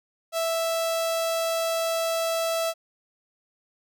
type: tone with notch filter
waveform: sawtooth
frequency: 659.3 Hz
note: E5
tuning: in tune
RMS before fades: -26 dBFS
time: 0.32-2.74 s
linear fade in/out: 50 ms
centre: 1800 Hz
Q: 1.9
effects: none